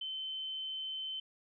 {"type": "tone", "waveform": "sine", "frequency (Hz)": 3073, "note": "G7", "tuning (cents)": -35, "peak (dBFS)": -37, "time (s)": [0.01, 1.2], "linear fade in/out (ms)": 5, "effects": []}